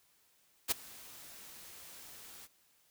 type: noise with ADSR envelope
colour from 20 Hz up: white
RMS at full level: -28 dBFS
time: 0.68-2.48 s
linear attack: 35 ms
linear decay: 11 ms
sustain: -24 dB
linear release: 35 ms
effects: white hiss -70 dBFS RMS until 2.9 s